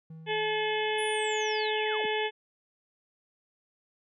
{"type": "tone with exponential decay", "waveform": "triangle", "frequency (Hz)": 160.4, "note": "E3", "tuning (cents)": -47, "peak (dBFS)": -39, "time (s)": [0.1, 1.62], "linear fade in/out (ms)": 5, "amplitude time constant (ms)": 330}
{"type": "harmonic tone", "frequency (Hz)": 430, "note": "A4", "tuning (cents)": -40, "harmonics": [1, 2, 4, 5, 6, 7, 8], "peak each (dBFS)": [-30, -33, -36, -37, -38, -38, -39], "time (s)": [0.26, 2.31], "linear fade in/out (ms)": 50}
{"type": "linear sweep", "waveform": "sine", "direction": "down", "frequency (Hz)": [10548, 129.8], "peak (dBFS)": -40, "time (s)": [0.98, 2.06], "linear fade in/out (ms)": 5}
{"effects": []}